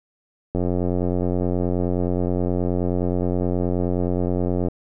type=click train; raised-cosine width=2 ms; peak=-10 dBFS; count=371; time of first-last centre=0.55-4.684 s; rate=89.5 Hz; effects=none